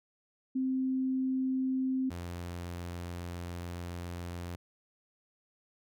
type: tone pair in turn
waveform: sine / sawtooth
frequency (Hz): 261.2 / 87.17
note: C4 / F2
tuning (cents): -3 / -3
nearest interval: octave + perfect fifth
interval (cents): 1900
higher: first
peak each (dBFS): -28 / -34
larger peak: first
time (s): 0.55-2.1 / 2.1-4.56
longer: second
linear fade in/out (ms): 10
effects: none